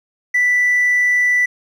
triangle tone, 1975.5 Hz, B6, in tune, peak -9 dBFS, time 0.34-1.46 s, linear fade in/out 10 ms, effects tanh soft clip ceiling -8 dBFS

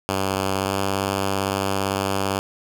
5% pulse tone with pitch glide, 96.5 to 97.73 Hz, G2 to G2, -27 to -5 cents, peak -10 dBFS, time 0.09-2.39 s, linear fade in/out 0 ms, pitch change +22 cents, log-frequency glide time 0.58-0.76 s, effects none

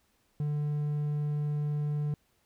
triangle tone, 148 Hz, D3, 14 cents sharp, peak -26 dBFS, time 0.4-2.14 s, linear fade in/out 2 ms, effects pink hiss -71 dBFS RMS until 2.45 s

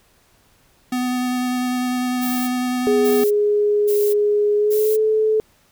square tone with vibrato, 250 Hz, B3, 21 cents sharp, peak -20 dBFS, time 0.92-3.24 s, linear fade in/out 5 ms, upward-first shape sine, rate 10 Hz, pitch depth 11 cents each way
violet noise bursts, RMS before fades -29 dBFS, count 4, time 2.21-4.97 s, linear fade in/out 20 ms, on 270 ms, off 560 ms
sine tone with pitch glide, 415.3 to 434.2 Hz, G#4 to A4, 0 to -23 cents, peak -14 dBFS, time 2.87-5.4 s, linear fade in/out 0 ms, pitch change +77 cents, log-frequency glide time 4.57-4.93 s
effects pink hiss -57 dBFS RMS until 5.71 s

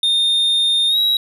triangle tone with pitch glide, 3650 to 3858 Hz, A#7 to B7, -37 to -41 cents, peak -12 dBFS, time 0.03-1.17 s, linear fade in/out 2 ms, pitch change +96 cents, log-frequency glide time 0.88-0.98 s, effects none

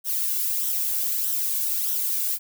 violet noise with flanger, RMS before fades -25 dBFS, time 0.04-2.39 s, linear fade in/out 50 ms, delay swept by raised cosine 0.42 to 1.62 ms, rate 1.6 Hz, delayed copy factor -0.55, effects none

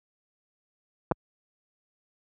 clicks, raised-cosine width 1 ms, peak -10 dBFS, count 2, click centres 1.113 / 1.119 s, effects high-pass 60 Hz 12 dB/octave

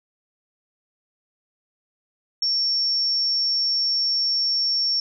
sine tone, 5470 Hz, F8, 37 cents flat, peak -19 dBFS, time 2.42-5 s, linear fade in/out 2 ms, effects none

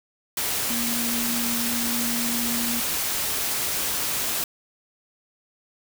sine tone in noise, 236.1 Hz, A#3, 22 cents sharp, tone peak -28 dBFS, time 0.7-2.8 s, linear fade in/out 2 ms, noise white, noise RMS -26 dBFS, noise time 0.37-4.44 s, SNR -5 dB, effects none

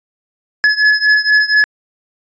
square beating tone pair, 1703 / 1707.2 Hz, G#6 / G#6, +43 / +47 cents, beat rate 4.2 Hz, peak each -12 / -14 dBFS, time 0.64-1.64 s, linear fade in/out 0 ms, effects resampled to 16000 Hz

